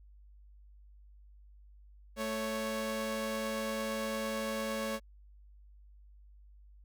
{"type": "tone pair together", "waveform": "sawtooth", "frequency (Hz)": [220, 554.4], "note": ["A3", "C#5"], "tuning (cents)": [0, 0], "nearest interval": "octave + major third", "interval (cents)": 1600, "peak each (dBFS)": [-33, -32], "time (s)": [2.16, 5], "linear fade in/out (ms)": 50, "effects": ["added 50 Hz sine -54 dBFS peak until 6.84 s"]}